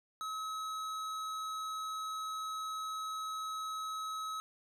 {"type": "tone with hard clipping", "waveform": "sine", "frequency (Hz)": 1283, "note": "E6", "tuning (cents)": -47, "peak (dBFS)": -39, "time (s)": [0.21, 4.4], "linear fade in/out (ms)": 0, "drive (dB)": 14, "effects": []}